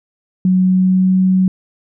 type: tone with pitch glide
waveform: sine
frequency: 185 to 186.83 Hz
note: F#3 to F#3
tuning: 0 to +17 cents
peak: -9 dBFS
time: 0.45-1.48 s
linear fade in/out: 2 ms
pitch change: +17 cents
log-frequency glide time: 0.57-1.16 s
effects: none